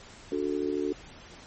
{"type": "chord", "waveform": "sine", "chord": "D major", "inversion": "none", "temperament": "just", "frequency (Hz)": [293.7, 367.1, 440.5], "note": ["D4", "F#4", "A4"], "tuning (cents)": [0, -14, 2], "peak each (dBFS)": [-31, -30, -33], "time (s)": [0.32, 0.93], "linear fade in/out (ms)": 2, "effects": ["pink hiss -49 dBFS RMS until 1.46 s", "MP3 32 kbps"]}